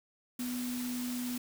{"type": "tone in noise", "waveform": "sine", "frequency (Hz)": 246.9, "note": "B3", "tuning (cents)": 0, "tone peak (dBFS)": -34, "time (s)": [0.39, 1.38], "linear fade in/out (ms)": 5, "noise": "white", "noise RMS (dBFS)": -43, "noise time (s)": [0.39, 1.38], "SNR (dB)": 6, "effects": []}